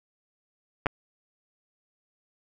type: clicks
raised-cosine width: 0.5 ms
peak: -11 / -9 dBFS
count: 2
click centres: 0.86 / 0.867 s
effects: none